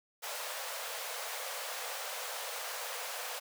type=high-pass noise; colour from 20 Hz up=pink; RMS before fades=-40 dBFS; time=0.22-3.4 s; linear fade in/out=20 ms; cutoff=470 Hz; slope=96 dB/octave; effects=none